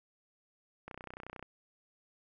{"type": "click train", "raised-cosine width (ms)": 0.5, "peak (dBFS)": -29, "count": 18, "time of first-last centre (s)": [0.88, 1.427], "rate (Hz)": 31.1, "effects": []}